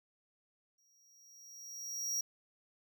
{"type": "tone with exponential growth", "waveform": "square", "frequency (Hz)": 5680, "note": "F8", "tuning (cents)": 28, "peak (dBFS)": -32, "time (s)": [0.78, 2.21], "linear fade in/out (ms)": 5, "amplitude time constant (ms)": 310, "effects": []}